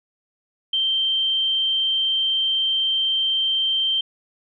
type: tone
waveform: sine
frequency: 3136 Hz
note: G7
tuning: in tune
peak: -18 dBFS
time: 0.73-4.01 s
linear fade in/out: 5 ms
effects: none